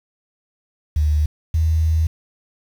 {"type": "tone pair in turn", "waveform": "sine", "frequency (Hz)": [75.5, 79.99], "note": ["D2", "D#2"], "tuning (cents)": [48, 48], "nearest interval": "minor second", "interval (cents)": 100, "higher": "second", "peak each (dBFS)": -14, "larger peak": "neither", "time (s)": [[0.96, 1.26], [1.54, 2.07]], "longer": "second", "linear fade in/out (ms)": 5, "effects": ["7-bit"]}